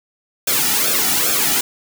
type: noise with flanger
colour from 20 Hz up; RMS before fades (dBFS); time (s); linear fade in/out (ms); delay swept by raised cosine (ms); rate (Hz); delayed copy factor
white; -17; 0.47-1.61; 5; 1 to 1.93; 2.4; -0.8
effects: none